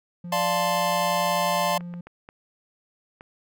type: tone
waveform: triangle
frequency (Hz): 174.61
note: F3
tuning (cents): 0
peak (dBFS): -31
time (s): 0.24-2.01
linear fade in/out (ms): 5
type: chord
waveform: square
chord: D minor seventh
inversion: none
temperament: equal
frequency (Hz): 587.3 / 698.5 / 880 / 1046.5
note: D5 / F5 / A5 / C6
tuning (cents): 0 / 0 / 0 / 0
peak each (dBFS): -28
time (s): 0.32-1.78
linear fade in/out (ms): 5
type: clicks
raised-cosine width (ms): 0.5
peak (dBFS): -28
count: 5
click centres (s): 1.808 / 1.939 / 2.07 / 2.289 / 3.209
effects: none